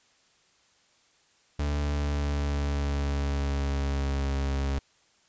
40% pulse tone with pitch glide, 72.8 to 68.87 Hz, D2 to C#2, -15 to -11 cents, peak -25 dBFS, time 1.59-4.79 s, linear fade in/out 5 ms, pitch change -96 cents, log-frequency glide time 1.8-4.3 s, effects white hiss -64 dBFS RMS until 5.28 s + resampled to 16000 Hz

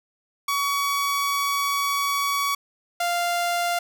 sawtooth tone pair in turn, 1129 / 696.2 Hz, C#6 / F5, +31 / -6 cents, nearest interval minor sixth, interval 837 cents, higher first, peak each -18 dBFS, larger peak neither, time 0.48-2.55 / 3-3.79 s, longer first, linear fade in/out 5 ms, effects none

